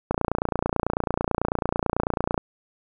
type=click train; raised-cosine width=1 ms; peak=-8 dBFS; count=67; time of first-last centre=0.11-2.378 s; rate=29.1 Hz; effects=none